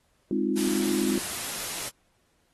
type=chord; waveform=sine; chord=F minor seventh; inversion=first; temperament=equal with one note detuned; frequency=205.1 / 261.6 / 311.1 / 349.2 Hz; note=Ab3 / C4 / Eb4 / F4; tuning=-21 / 0 / 0 / 0 cents; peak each=-29 dBFS; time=0.31-1.18 s; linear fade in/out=2 ms
type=noise; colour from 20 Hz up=white; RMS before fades=-33 dBFS; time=0.56-1.9 s; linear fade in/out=20 ms
effects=pink hiss -69 dBFS RMS until 2.53 s + AAC 32 kbps